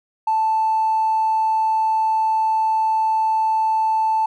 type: tone with tanh clipping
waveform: triangle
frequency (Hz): 880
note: A5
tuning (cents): 0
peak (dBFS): -15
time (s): 0.27-4.26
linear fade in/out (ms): 5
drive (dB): 1
effects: none